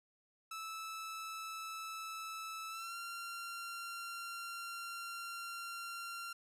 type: tone with pitch glide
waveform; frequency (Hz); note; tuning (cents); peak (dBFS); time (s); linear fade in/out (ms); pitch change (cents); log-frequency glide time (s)
sawtooth; 1311 to 1378.6; E6 to F6; -10 to -23; -39; 0.51-6.33; 5; +87; 2.69-2.96
effects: resampled to 32000 Hz